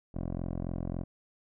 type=tone with low-pass filter; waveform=10% pulse; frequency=43.62 Hz; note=F1; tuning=1 cent flat; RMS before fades=-35 dBFS; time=0.14-1.04 s; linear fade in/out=10 ms; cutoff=570 Hz; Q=1; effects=none